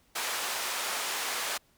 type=band-pass noise; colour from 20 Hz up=pink; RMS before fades=-33 dBFS; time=0.15-1.58 s; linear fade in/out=10 ms; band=790 to 13000 Hz; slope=12 dB/octave; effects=pink hiss -66 dBFS RMS until 1.77 s